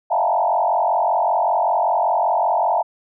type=tone with frequency modulation; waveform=sine; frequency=787 Hz; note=G5; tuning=7 cents sharp; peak=-15 dBFS; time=0.1-2.83 s; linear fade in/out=20 ms; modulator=45.2 Hz; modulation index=3.3; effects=none